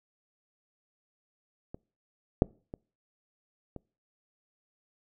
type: clicks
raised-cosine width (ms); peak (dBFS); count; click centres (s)
2; -27 / -6 / -26 / -27; 4; 1.745 / 2.421 / 2.739 / 3.763
effects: noise-tail reverb RT60 0.4 s tail -26 dB re dry